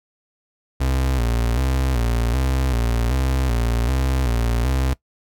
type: tone with vibrato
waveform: 35% pulse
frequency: 61.74 Hz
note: B1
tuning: in tune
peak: -16 dBFS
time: 0.8-4.94 s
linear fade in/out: 10 ms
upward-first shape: square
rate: 1.3 Hz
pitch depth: 100 cents each way
effects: noise-tail reverb RT60 0.1 s tail -20 dB re dry